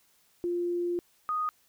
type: tone pair in turn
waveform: sine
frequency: 349.2 / 1241.5 Hz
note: F4 / D#6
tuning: 0 / -4 cents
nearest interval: octave + minor seventh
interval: 2196 cents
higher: second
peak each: -27 dBFS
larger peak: neither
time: 0.44-0.99 / 1.29-1.49 s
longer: first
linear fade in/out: 0 ms
effects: white hiss -66 dBFS RMS until 1.68 s